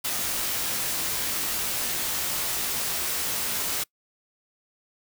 white noise with comb filter, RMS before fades -28 dBFS, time 0.04-3.84 s, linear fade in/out 10 ms, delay 19 ms, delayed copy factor -0.5, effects noise-tail reverb RT60 0.1 s tail -25 dB re dry

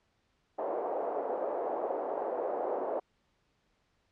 white band-pass noise, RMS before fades -34 dBFS, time 0.58-3 s, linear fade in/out 10 ms, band 410 to 700 Hz, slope 24 dB/octave, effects pink hiss -74 dBFS RMS until 4.11 s + low-pass 5000 Hz 12 dB/octave

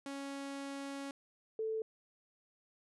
sawtooth / sine tone pair in turn, 277.2 / 441 Hz, C#4 / A4, 0 / +4 cents, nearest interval minor sixth, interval 804 cents, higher second, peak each -37 / -34 dBFS, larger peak second, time 0.06-1.11 / 1.59-1.82 s, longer first, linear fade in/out 2 ms, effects resampled to 24000 Hz

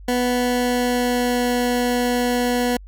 20% pulse tone with pitch glide, 246.9 to 244.8 Hz, B3 to B3, 0 to -15 cents, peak -13 dBFS, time 0.08-2.77 s, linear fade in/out 5 ms, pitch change -15 cents, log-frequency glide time 0.26-1.49 s, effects added 48 Hz sine -37 dBFS peak until 2.87 s

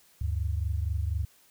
sine tone pair together, 73.9 / 98 Hz, D2 / G2, +11 / 0 cents, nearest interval perfect fourth, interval 489 cents, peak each -28 / -31 dBFS, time 0.21-1.25 s, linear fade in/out 5 ms, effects white hiss -61 dBFS RMS until 1.5 s

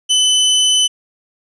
sawtooth tone, 3018 Hz, F#7, 34 cents sharp, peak -7 dBFS, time 0.09-0.88 s, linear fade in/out 20 ms, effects resampled to 22050 Hz

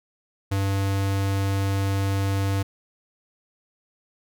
square tone, 98 Hz, G2, in tune, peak -22 dBFS, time 0.51-2.63 s, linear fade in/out 10 ms, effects none

